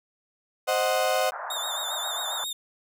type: chord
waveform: 35% pulse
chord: C diminished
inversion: none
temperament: equal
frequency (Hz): 523.3 / 622.3 / 740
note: C5 / Eb5 / Gb5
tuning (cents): 0 / 0 / 0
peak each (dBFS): -25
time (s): 0.67-1.31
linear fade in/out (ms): 20
type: band-pass noise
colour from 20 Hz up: pink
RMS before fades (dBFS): -35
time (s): 1.32-2.44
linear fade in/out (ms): 0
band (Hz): 620 to 1600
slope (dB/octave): 48
type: tone with vibrato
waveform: sawtooth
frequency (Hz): 3639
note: A#7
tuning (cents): -42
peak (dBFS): -27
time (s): 1.5-2.53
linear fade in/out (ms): 5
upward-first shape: sine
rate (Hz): 7.4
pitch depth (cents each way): 61
effects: none